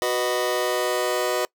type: chord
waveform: sawtooth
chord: B major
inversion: second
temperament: just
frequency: 370.4 / 493.9 / 617.4 Hz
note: F#4 / B4 / D#5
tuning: +2 / 0 / -14 cents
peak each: -22 dBFS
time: 0.02-1.45 s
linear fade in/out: 0 ms
effects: noise-tail reverb RT60 0.1 s tail -24 dB re dry